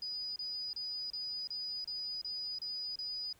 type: tone bursts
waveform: sine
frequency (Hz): 4947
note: D#8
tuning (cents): -11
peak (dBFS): -37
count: 9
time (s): 0.02-3.328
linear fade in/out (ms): 2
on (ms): 340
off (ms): 31
effects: pink hiss -66 dBFS RMS until 3.39 s